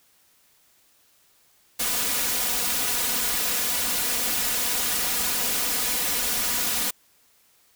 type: noise with comb filter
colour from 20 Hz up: white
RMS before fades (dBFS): -25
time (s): 1.79-6.91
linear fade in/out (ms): 10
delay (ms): 4.1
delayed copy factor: +0.75
effects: white hiss -61 dBFS RMS until 7.75 s